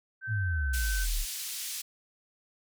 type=tone with pitch glide; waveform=sine; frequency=1548 to 1532 Hz; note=G6 to G6; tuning=-22 to -40 cents; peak=-34 dBFS; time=0.21-1.07 s; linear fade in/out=50 ms; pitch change=-18 cents; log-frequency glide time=0.48-0.57 s
type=exponential sweep; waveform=sine; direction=down; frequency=116.54 to 32.46 Hz; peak=-27 dBFS; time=0.27-1.26 s; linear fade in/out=50 ms
type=band-pass noise; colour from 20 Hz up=white; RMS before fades=-37 dBFS; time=0.73-1.82 s; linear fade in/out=10 ms; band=2900 to 12000 Hz; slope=12 dB/octave
effects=none